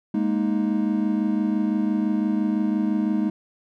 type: chord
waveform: triangle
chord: Ab suspended second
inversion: none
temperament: just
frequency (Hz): 207.7 / 233.6 / 311.5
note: Ab3 / Bb3 / Eb4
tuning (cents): 0 / +4 / +2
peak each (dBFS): -21 / -24 / -23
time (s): 0.14-3.3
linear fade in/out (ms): 5
effects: none